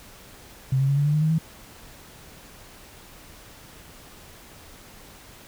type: tone with pitch steps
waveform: sine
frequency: 132.2 / 136 / 139.9 / 143.92 / 148.05 / 152.3 / 156.67 / 161.17 Hz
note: C3 / C#3 / C#3 / D3 / D3 / D#3 / D#3 / E3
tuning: +18 / -33 / +16 / -35 / +14 / -37 / +12 / -39 cents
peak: -18 dBFS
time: 0.72-1.384 s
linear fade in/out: 5 ms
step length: 83 ms
effects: pink hiss -47 dBFS RMS until 5.47 s